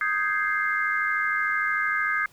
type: chord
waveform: sine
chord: Ab major seventh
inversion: second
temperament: equal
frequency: 1244.5 / 1568 / 1661.2 / 2093 Hz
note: Eb6 / G6 / Ab6 / C7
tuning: 0 / 0 / 0 / 0 cents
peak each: -28 dBFS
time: 0.01-2.26 s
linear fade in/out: 2 ms
effects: pink hiss -56 dBFS RMS until 2.32 s